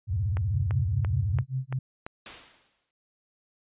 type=tone with vibrato; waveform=sine; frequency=94.8 Hz; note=F#2; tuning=43 cents sharp; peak=-24 dBFS; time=0.07-1.44 s; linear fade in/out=50 ms; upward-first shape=square; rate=16 Hz; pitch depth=240 cents each way
type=click train; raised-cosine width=0.5 ms; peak=-21 dBFS; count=6; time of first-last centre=0.37-2.065 s; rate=2.95 Hz
type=tone with tremolo; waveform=sine; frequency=130.81 Hz; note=C3; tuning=in tune; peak=-25 dBFS; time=0.54-1.79 s; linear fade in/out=5 ms; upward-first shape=sine; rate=5.1 Hz; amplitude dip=100%
type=noise with exponential decay; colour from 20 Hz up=white; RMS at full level=-37 dBFS; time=2.26-2.91 s; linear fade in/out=1 ms; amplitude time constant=140 ms
effects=resampled to 8000 Hz